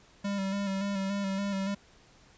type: tone with vibrato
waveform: square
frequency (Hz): 196.9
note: G3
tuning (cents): +8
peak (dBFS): -30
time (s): 0.24-1.75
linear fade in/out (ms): 10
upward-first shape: square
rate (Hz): 3.5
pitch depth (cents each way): 31
effects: pink hiss -59 dBFS RMS until 2.37 s + resampled to 16000 Hz